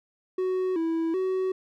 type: tone with pitch steps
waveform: triangle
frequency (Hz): 371.5 / 327.7 / 375.4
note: F#4 / E4 / F#4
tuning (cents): +7 / -10 / +25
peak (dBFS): -22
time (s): 0.38-1.52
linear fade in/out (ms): 5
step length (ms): 380
effects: none